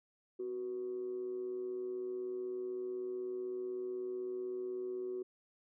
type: tone with amplitude modulation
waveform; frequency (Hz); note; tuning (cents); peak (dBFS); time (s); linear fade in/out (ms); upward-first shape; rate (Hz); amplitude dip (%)
sine; 371.3; F#4; +6; -34; 0.39-5.23; 10; sine; 116; 50
effects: tanh soft clip ceiling -31 dBFS